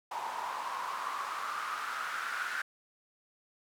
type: noise with band-pass filter sweep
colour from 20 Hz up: white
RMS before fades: -37 dBFS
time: 0.11-2.62 s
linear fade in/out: 5 ms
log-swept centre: 910 to 1500 Hz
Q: 5.9
effects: none